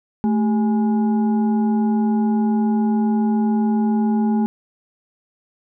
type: tone with frequency modulation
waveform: sine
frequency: 218.2 Hz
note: A3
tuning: 14 cents flat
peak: -15 dBFS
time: 0.24-4.46 s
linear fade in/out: 0 ms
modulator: 614 Hz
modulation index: 0.45
effects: none